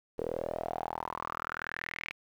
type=tone with band-pass filter sweep; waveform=sawtooth; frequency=40.69 Hz; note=E1; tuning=22 cents flat; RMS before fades=-38 dBFS; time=0.18-2.13 s; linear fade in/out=0 ms; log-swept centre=450 to 2400 Hz; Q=5.9; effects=10-bit